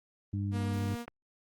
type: harmonic tone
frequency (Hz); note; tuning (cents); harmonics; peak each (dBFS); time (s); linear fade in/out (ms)
100; G2; +35; 1 / 2 / 3; -31 / -37 / -41; 0.33-0.95; 5
type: tone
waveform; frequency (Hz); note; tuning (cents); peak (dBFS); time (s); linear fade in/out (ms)
sawtooth; 236.9; A#3; +28; -33; 0.51-1.06; 50
type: click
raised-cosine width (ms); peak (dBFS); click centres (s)
0.5; -26; 1.08
effects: Opus 24 kbps